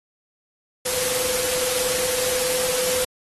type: tone in noise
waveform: sine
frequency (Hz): 506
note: B4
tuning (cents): +42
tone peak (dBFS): -26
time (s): 0.85-3.05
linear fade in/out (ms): 10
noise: white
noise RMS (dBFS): -24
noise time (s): 0.85-3.05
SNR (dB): -5
effects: AAC 32 kbps